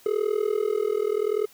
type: tone with amplitude modulation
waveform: triangle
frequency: 422.5 Hz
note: G#4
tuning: 30 cents sharp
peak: -16 dBFS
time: 0.06-1.46 s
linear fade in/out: 2 ms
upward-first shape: sine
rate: 40.6 Hz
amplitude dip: 95%
effects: white hiss -54 dBFS RMS until 1.53 s